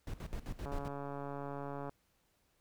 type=noise with tremolo; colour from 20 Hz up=brown; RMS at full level=-39 dBFS; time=0.07-0.88 s; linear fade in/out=2 ms; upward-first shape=square; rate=7.7 Hz; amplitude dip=80%
type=click train; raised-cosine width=1 ms; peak=-29 dBFS; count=175; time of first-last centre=0.66-1.894 s; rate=141 Hz
effects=pink hiss -75 dBFS RMS until 2.6 s